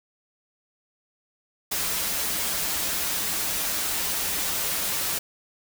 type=noise with comb filter; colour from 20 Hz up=white; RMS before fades=-27 dBFS; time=1.71-5.19 s; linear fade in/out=10 ms; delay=8.2 ms; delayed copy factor=-0.6; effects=none